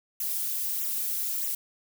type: noise with flanger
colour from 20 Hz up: violet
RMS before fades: -30 dBFS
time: 0.2-1.55 s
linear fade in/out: 5 ms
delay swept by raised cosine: 0.21 to 5.91 ms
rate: 1.6 Hz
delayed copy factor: -1
effects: none